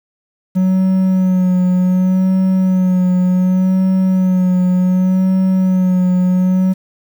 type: tone with vibrato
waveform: triangle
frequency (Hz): 185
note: F#3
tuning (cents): 0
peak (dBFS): -8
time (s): 0.55-6.74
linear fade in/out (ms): 20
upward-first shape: sine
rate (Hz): 0.67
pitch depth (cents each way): 31
effects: 7-bit